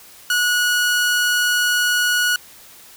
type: tone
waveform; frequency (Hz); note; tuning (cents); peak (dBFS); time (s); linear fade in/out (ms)
sawtooth; 1460; F#6; -24; -12; 0.3-2.36; 2
effects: white hiss -44 dBFS RMS until 2.96 s